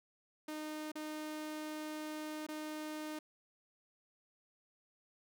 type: tone with dropouts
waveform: sawtooth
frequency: 307 Hz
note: D#4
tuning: 23 cents flat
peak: -37 dBFS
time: 0.48-3.19 s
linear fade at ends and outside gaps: 5 ms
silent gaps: 0.918-0.954 / 2.467-2.486 s
effects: none